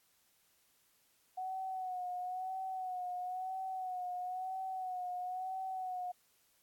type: tone with vibrato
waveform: sine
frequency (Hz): 740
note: F#5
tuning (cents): 0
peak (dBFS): -37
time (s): 1.37-6.12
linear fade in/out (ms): 10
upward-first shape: sine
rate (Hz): 1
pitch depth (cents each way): 46
effects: white hiss -72 dBFS RMS until 6.62 s + AAC 64 kbps